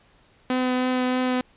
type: tone with vibrato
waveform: sawtooth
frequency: 253.6 Hz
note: B3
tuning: 46 cents sharp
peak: -17 dBFS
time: 0.5-1.41 s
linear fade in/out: 2 ms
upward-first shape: triangle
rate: 3.2 Hz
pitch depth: 11 cents each way
effects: pink hiss -58 dBFS RMS until 1.56 s + resampled to 8000 Hz

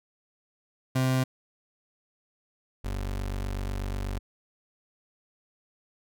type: tone pair in turn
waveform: 30% pulse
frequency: 130 / 48.14 Hz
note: C3 / G1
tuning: -11 / -31 cents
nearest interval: octave + perfect fourth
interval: 1720 cents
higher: first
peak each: -20 / -27 dBFS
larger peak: first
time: 0.95-1.24 / 2.84-4.19 s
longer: second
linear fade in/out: 10 ms
effects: none

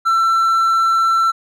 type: tone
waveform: triangle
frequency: 1342 Hz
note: E6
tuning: 31 cents sharp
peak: -10 dBFS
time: 0.05-1.32 s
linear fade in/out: 20 ms
effects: none

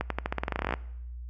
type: accelerating click train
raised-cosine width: 0.5 ms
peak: -13 dBFS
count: 18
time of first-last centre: 0.01-0.739 s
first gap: 93 ms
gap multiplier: 0.89
effects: noise-tail reverb RT60 0.8 s tail -21 dB re dry + added 60 Hz sine -37 dBFS peak until 1.29 s

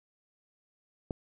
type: click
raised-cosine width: 2 ms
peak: -20 dBFS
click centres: 1.108 s
effects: none

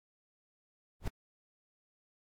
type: noise with exponential growth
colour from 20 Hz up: brown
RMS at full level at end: -26 dBFS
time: 1-1.08 s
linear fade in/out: 5 ms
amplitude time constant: 17 ms
effects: AAC 64 kbps

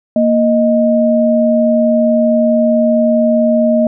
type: tone pair together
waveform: sine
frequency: 233.1 / 622.3 Hz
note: A#3 / D#5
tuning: 0 / 0 cents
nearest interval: octave + perfect fourth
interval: 1700 cents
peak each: -11 dBFS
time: 0.16-3.87 s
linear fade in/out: 2 ms
effects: none

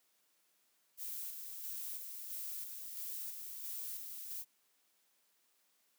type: noise with tremolo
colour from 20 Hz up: violet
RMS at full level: -43 dBFS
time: 0.97-4.45 s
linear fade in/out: 50 ms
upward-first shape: square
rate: 1.5 Hz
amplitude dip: 35%
effects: white hiss -75 dBFS RMS until 5.98 s + high-pass 200 Hz 12 dB/octave

